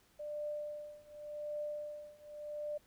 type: tone with tremolo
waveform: sine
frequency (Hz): 595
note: D5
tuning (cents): +22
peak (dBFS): -36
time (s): 0.19-2.78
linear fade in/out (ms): 10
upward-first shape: triangle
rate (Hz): 0.88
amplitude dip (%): 95
effects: pink hiss -69 dBFS RMS until 2.86 s